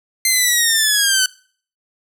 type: linear sweep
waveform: 10% pulse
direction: down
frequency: 2093 to 1500 Hz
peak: -4 dBFS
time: 0.25-1.26 s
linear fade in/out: 2 ms
effects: noise-tail reverb RT60 0.5 s tail -23 dB re dry